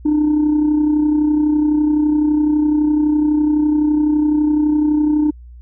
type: tone with amplitude modulation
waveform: sine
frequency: 300.9 Hz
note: D4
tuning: 42 cents sharp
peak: -8 dBFS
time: 0.05-5.31 s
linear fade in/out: 10 ms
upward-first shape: sine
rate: 31.9 Hz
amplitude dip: 50%
effects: tanh soft clip ceiling -9 dBFS + added 60 Hz sine -35 dBFS peak until 5.61 s